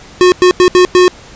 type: tone bursts at uneven times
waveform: square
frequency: 362.7 Hz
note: F#4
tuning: 34 cents flat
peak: -4 dBFS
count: 5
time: 0.21-0.32 / 0.42-0.51 / 0.6-0.68 / 0.75-0.85 / 0.95-1.08 s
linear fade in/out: 0 ms
effects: pink hiss -36 dBFS RMS until 1.35 s + resampled to 16000 Hz